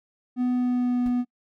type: tone with pitch glide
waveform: triangle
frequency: 248.8 to 245.9 Hz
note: B3 to B3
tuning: +13 to -7 cents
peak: -19 dBFS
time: 0.36-1.25 s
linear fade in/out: 50 ms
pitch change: -20 cents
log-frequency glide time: 0.53-1.03 s
type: noise with exponential decay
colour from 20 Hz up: brown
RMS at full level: -34 dBFS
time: 1.06-1.16 s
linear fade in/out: 1 ms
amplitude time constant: 21 ms
effects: noise-tail reverb RT60 0.1 s tail -24 dB re dry